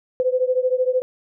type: beating tone pair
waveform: sine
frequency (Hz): 504 / 517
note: B4 / C5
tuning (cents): +35 / -21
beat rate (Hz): 13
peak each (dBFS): -19 / -21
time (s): 0.2-1.02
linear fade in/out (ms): 0
effects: none